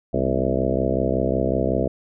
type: harmonic tone with a mistuned harmonic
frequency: 65.41 Hz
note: C2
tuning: in tune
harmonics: 1 / 2 / 3 / 4 / 5 / 6 / 7 / 8 / 9 / 10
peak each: -28 / -28 / -28 / -28 / -28 / -28 / -28 / -28 / -28 / -28 dBFS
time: 0.13-1.88 s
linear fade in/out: 10 ms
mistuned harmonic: 3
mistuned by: +80 cents
effects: none